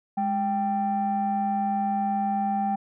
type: tone pair together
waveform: sine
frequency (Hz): 206.9 / 784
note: G#3 / G5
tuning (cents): -6 / 0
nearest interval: octave + major seventh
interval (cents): 2306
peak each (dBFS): -26 / -23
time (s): 0.17-2.76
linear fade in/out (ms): 10
effects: tanh soft clip ceiling -18 dBFS